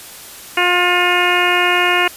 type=harmonic tone with a mistuned harmonic; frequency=355.6 Hz; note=F4; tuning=31 cents sharp; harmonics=1 / 2 / 3 / 4 / 5 / 6 / 7 / 8; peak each=-20 / -20 / -20 / -20 / -20 / -20 / -20 / -20 dBFS; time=0.57-2.08 s; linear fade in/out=5 ms; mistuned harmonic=6; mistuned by=+16 cents; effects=white hiss -35 dBFS RMS until 2.16 s + resampled to 32000 Hz